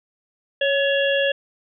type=harmonic tone with a mistuned harmonic; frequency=554.4 Hz; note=C#5; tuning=in tune; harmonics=1 / 3 / 5 / 6; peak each=-19 / -24 / -26 / -27 dBFS; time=0.61-1.32 s; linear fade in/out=5 ms; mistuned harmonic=3; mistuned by=+38 cents; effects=none